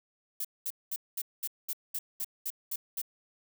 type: noise bursts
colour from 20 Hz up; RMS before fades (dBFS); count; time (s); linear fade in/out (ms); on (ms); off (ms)
violet; -34; 11; 0.4-3.017; 5; 47; 210
effects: none